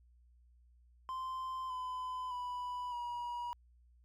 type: tone with pitch steps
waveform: triangle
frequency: 1039 / 1012.9 / 987.5 / 962.7 Hz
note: C6 / B5 / B5 / B5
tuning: -12 / +43 / 0 / -45 cents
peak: -36 dBFS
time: 1.09-3.53 s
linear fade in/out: 0 ms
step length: 610 ms
effects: added 60 Hz sine -62 dBFS peak until 4.04 s